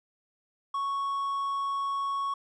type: tone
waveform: triangle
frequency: 1108.7 Hz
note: C#6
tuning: in tune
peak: -26 dBFS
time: 0.74-2.34 s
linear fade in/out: 5 ms
effects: resampled to 24000 Hz + 11-bit

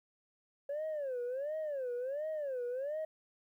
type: tone with vibrato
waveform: sine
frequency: 552 Hz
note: C#5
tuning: 7 cents flat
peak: -33 dBFS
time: 0.69-3.05 s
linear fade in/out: 5 ms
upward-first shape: sine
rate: 1.4 Hz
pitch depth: 230 cents each way
effects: tanh soft clip ceiling -33 dBFS + 12-bit

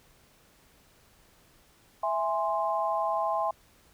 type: chord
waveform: sine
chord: E augmented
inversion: none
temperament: equal with one note detuned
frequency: 659.3 / 827.3 / 1046.5 Hz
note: E5 / G#5 / B#5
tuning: 0 / -7 / 0 cents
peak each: -30 dBFS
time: 2.03-3.51 s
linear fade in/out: 5 ms
effects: pink hiss -61 dBFS RMS until 3.93 s

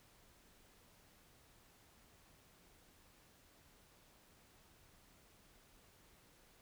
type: silence
effects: pink hiss -67 dBFS RMS until 6.61 s

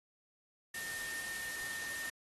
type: tone in noise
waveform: sine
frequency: 1821 Hz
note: A#6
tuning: 41 cents flat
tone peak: -41 dBFS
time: 0.74-2.1 s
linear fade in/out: 5 ms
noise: white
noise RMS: -44 dBFS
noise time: 0.74-2.1 s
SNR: 0 dB
effects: AAC 32 kbps

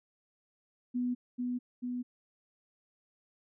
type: tone with echo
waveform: sine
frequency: 246.9 Hz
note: B3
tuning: in tune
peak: -29 dBFS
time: 0.94-1.15 s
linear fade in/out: 20 ms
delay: 440 ms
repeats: 2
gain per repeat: -2 dB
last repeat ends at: 2.03 s
effects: none

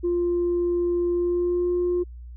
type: tone with pitch glide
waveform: sine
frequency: 349.2 to 354.3 Hz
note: F4 to F4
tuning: 0 to +25 cents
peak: -19 dBFS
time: 0.03-2.04 s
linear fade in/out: 20 ms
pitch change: +25 cents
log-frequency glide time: 1.12-1.71 s
effects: tanh soft clip ceiling -17 dBFS + added 60 Hz sine -37 dBFS peak until 2.36 s

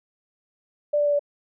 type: tone with pitch steps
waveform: sine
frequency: 589 / 585.3 / 581.6 / 577.9 Hz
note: D5 / D5 / D5 / D5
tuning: +5 / -6 / -17 / -28 cents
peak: -18 dBFS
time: 0.93-1.194 s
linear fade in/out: 10 ms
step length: 66 ms
effects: none

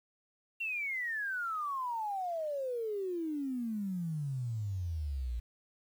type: exponential sweep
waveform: sine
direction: down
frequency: 2760 to 56.3 Hz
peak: -33 dBFS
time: 0.6-5.4 s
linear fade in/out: 10 ms
effects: 10-bit

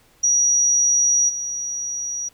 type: tone with level steps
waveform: sine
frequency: 5780 Hz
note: F#8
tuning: 41 cents flat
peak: -14 / -24 dBFS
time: 0.23-2.29 s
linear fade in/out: 10 ms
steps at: 1.28 s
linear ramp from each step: 20 ms
effects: pink hiss -56 dBFS RMS until 2.33 s

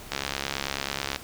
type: click train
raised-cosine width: 0.2 ms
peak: -10 dBFS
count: 73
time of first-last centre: 0.12-1.16 s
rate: 69.2 Hz
effects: pink hiss -44 dBFS RMS until 1.23 s

